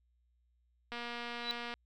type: click train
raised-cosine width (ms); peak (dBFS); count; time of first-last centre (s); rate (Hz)
0.3; -26; 196; 0.92-1.739; 238
type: tone with exponential growth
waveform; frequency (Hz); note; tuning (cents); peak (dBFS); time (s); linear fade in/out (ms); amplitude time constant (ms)
sine; 3948; B7; -1; -29; 1.37-1.51; 0; 30
effects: added 60 Hz sine -70 dBFS peak until 1.85 s